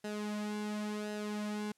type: tone with flanger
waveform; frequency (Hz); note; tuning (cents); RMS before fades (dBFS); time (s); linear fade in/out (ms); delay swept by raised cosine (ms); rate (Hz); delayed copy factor
sawtooth; 210; G#3; +19; -38; 0.04-1.72; 5; 0.87 to 3.17; 0.93; -0.65
effects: white hiss -75 dBFS RMS until 1.77 s + low-pass 10000 Hz 12 dB/octave